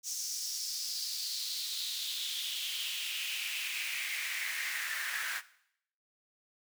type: noise with high-pass filter sweep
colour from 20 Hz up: pink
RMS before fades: -37 dBFS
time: 0.03-5.42 s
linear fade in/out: 50 ms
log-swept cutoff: 6100 to 1600 Hz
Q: 4.3
effects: noise-tail reverb RT60 0.7 s tail -17 dB re dry